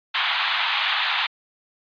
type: band-pass noise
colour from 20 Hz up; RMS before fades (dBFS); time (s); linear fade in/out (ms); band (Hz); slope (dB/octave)
white; -23; 0.14-1.27; 10; 780 to 3800; 48
effects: resampled to 11025 Hz